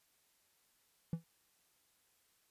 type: tone with exponential decay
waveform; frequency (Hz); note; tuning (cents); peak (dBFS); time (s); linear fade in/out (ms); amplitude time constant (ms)
triangle; 165.1; E3; +3; -29; 1.13-1.24; 2; 22
effects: white hiss -74 dBFS RMS until 2.5 s + resampled to 32000 Hz